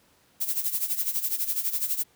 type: noise with tremolo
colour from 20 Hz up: violet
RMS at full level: -25 dBFS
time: 0.4-2.04 s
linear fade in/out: 20 ms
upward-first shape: sine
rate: 12 Hz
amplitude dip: 75%
effects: pink hiss -62 dBFS RMS until 2.15 s + high-pass 80 Hz 12 dB/octave